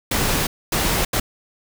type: noise bursts at uneven times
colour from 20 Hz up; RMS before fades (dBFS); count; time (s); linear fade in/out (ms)
pink; -20; 3; 0.11-0.47 / 0.72-1.05 / 1.13-1.2; 5
effects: none